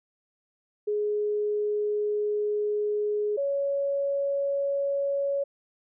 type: tone pair in turn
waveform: sine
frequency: 418.1 / 559.2 Hz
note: G#4 / C#5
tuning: +12 / +15 cents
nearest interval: perfect fourth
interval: 503 cents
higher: second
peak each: -24 dBFS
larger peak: neither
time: 0.87-3.37 / 3.37-5.44 s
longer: first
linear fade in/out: 10 ms
effects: none